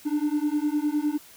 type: beating tone pair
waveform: triangle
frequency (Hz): 293 / 302.8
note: D4 / D#4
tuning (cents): -4 / -47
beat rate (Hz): 9.8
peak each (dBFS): -23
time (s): 0.05-1.18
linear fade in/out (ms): 20
effects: tanh soft clip ceiling -15 dBFS + white hiss -50 dBFS RMS until 1.36 s